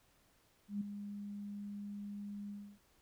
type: tone with ADSR envelope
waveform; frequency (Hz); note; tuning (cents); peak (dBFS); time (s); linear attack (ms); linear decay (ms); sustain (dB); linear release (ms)
sine; 203.8; G#3; -32; -33; 0.68-2.79; 130; 6; -9; 290
effects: pink hiss -71 dBFS RMS until 3.01 s